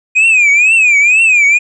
triangle tone with vibrato, 2468 Hz, D#7, 15 cents flat, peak -4 dBFS, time 0.15-1.59 s, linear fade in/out 20 ms, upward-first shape triangle, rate 2.1 Hz, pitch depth 180 cents each way, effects resampled to 22050 Hz

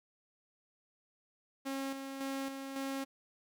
sawtooth tone with tremolo, 271.2 Hz, C#4, 38 cents flat, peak -32 dBFS, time 1.65-3.05 s, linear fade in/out 20 ms, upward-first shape square, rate 1.8 Hz, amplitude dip 45%, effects none

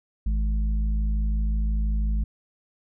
harmonic tone, 52.9 Hz, G#1, 33 cents sharp, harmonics 1 / 3 / 4, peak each -21 / -38 / -36 dBFS, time 0.26-2.24 s, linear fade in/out 5 ms, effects none

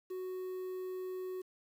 triangle tone with quantisation, 370 Hz, F#4, in tune, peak -36 dBFS, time 0.1-1.42 s, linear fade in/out 10 ms, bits 10, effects none

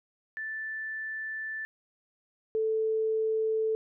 sine tone pair in turn, 1760 / 440 Hz, A6 / A4, 0 / 0 cents, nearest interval 2 octaves, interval 2400 cents, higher first, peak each -33 / -25 dBFS, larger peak second, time 0.37-1.65 / 2.55-3.75 s, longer first, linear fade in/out 0 ms, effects none

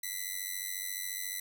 5% pulse ring-modulated tone, 1995 Hz, B6, 17 cents sharp, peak -22 dBFS, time 0.03-1.4 s, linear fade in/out 5 ms, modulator 47.1 Hz, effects none

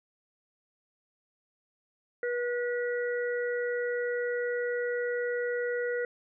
harmonic tone, 484.5 Hz, B4, 33 cents flat, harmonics 1 / 3 / 4, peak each -29 / -37 / -38 dBFS, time 2.23-6.05 s, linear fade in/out 2 ms, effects none

